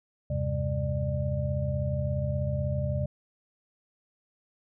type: tone cluster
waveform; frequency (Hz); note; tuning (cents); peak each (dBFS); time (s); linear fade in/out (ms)
sine; 81 / 97.5 / 132.9 / 200.1 / 595; E2 / G2 / C3 / G3 / D5; -30 / -9 / +27 / +36 / +22; -32 / -36 / -29 / -38 / -34; 0.3-3.06; 5
effects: none